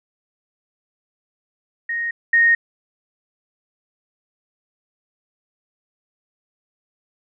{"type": "tone pair in turn", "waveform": "sine", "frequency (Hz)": [1864.7, 1857], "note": ["A#6", "A#6"], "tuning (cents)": [0, -7], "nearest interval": "unison", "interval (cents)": 7, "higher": "first", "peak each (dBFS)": [-21, -11], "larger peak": "second", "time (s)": [[1.89, 2.11], [2.33, 2.55]], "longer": "neither", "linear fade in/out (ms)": 5, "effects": []}